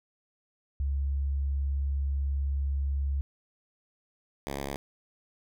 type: tone pair in turn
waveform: sine / 5% pulse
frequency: 69.3 / 69.54 Hz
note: C#2 / C#2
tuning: 0 / +6 cents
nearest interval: unison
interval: 6 cents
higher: second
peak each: -26 / -22 dBFS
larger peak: second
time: 0.8-3.21 / 4.47-4.76 s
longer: first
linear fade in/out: 0 ms
effects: none